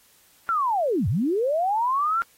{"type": "linear two-way sweep", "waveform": "sine", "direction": "down then up", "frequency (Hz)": [1396.9, 81.6, 1396.9], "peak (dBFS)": -20, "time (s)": [0.49, 2.22], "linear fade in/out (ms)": 0, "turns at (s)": 1.08, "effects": ["white hiss -58 dBFS RMS until 2.37 s", "AAC 48 kbps"]}